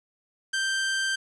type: tone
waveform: sawtooth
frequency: 1568 Hz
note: G6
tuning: in tune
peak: -21 dBFS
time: 0.53-1.16 s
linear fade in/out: 10 ms
effects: resampled to 22050 Hz + 9-bit